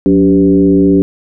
sine tone with frequency modulation, 286.2 Hz, D4, 45 cents flat, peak -5 dBFS, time 0.06-1.02 s, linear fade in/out 0 ms, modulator 104 Hz, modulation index 1.1, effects none

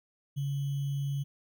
sine tone with sample-and-hold, 140 Hz, C#3, 18 cents sharp, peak -29 dBFS, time 0.36-1.24 s, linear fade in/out 20 ms, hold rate 3150 Hz, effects none

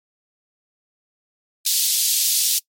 pink high-pass noise, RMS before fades -19 dBFS, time 1.65-2.59 s, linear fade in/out 10 ms, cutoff 3800 Hz, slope 24 dB/octave, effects noise-tail reverb RT60 0.1 s tail -23 dB re dry + MP3 64 kbps

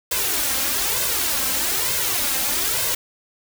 white noise with flanger, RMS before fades -22 dBFS, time 0.11-2.95 s, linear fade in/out 5 ms, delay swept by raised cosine 1.9 to 3.8 ms, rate 1.1 Hz, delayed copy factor +0.7, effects none

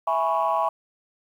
sine chord, C# minor seventh, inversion first, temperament equal, 659.3 / 830.6 / 987.8 / 1108.7 Hz, E5 / G#5 / B5 / C#6, 0 / 0 / 0 / 0 cents, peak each -25 dBFS, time 0.07-0.69 s, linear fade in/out 5 ms, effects tanh soft clip ceiling -13 dBFS + 9-bit

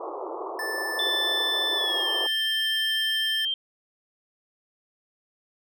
pink band-pass noise, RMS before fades -34 dBFS, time 0-2.27 s, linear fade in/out 5 ms, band 330 to 1200 Hz, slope 96 dB/octave
square tone with tremolo, 1760 Hz, A6, in tune, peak -29 dBFS, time 0.59-3.45 s, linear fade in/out 2 ms, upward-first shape sine, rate 0.54 Hz, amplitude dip 25%
sine tone with pitch glide, 3520 to 3154 Hz, A7 to G7, 0 to +10 cents, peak -24 dBFS, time 0.99-3.54 s, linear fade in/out 2 ms, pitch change -190 cents, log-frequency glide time 1.74-2.09 s
effects none

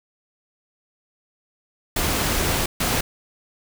pink noise bursts at uneven times, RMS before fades -22 dBFS, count 2, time 1.96-2.66 / 2.8-3.01 s, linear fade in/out 5 ms, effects none

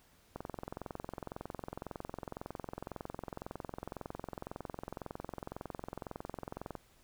click train, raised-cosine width 1 ms, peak -26 dBFS, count 141, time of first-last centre 0.36-6.753 s, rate 21.9 Hz, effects pink hiss -66 dBFS RMS until 7.03 s

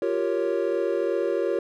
triangle chord, G half-diminished seventh, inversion third, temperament equal, 349.2 / 392 / 466.2 / 554.4 Hz, F4 / G4 / Bb4 / Db5, 0 / 0 / 0 / 0 cents, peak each -26 dBFS, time 0.02-1.59 s, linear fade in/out 2 ms, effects none

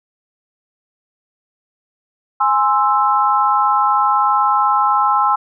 sine chord, Ab augmented, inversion none, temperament equal, 830.6 / 1046.5 / 1318.5 Hz, Ab5 / C6 / E6, 0 / 0 / 0 cents, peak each -16 dBFS, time 2.4-5.36 s, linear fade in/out 10 ms, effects none

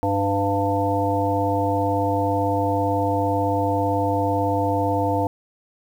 harmonic tone with a mistuned harmonic, 99 Hz, G2, 18 cents sharp, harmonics 1 / 3 / 5 / 7 / 9, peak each -25 / -25 / -25 / -25 / -25 dBFS, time 0.03-5.27 s, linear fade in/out 0 ms, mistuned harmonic 5, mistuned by +23 cents, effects 8-bit

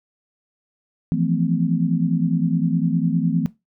sine chord, F major seventh, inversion third, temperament equal with one note detuned, 164.81 / 174.61 / 220 / 255.2 Hz, E3 / F3 / A3 / C4, 0 / 0 / 0 / -43 cents, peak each -21 / -22 / -25 / -24 dBFS, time 1.12-3.46 s, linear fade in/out 0 ms, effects noise-tail reverb RT60 0.2 s tail -18 dB re dry

